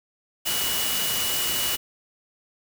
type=tone in noise; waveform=sine; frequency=2931 Hz; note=F#7; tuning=17 cents flat; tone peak=-29 dBFS; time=0.45-1.77 s; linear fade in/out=20 ms; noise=white; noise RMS=-26 dBFS; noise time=0.45-1.77 s; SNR=-6 dB; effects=none